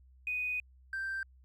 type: tone pair in turn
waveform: triangle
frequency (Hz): 2489 / 1568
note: D#7 / G6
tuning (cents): 0 / 0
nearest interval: minor sixth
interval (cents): 800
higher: first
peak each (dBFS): -28 / -31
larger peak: first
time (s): 0.27-0.6 / 0.93-1.23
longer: first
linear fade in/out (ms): 2
effects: tanh soft clip ceiling -30 dBFS + added 64 Hz sine -57 dBFS peak until 1.44 s